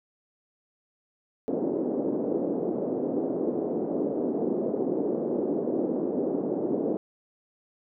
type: band-pass noise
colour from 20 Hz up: pink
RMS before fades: -28 dBFS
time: 1.48-6.97 s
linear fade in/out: 0 ms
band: 250 to 500 Hz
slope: 24 dB/octave
effects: none